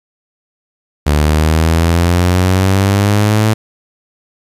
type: exponential sweep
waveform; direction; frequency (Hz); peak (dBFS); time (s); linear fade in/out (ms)
sawtooth; up; 73.42 to 110; -5; 1.06-3.54; 10
effects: resampled to 32000 Hz + 7-bit